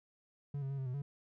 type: tone with pitch steps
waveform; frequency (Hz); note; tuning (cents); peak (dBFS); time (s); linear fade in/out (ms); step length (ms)
triangle; 142.5 / 135.4 / 138.3 / 132.9 / 125.8 / 141.6; C#3 / C#3 / C#3 / C3 / B2 / C#3; +48 / -40 / -4 / +27 / +32 / +37; -34; 0.54-1.02; 5; 80
effects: none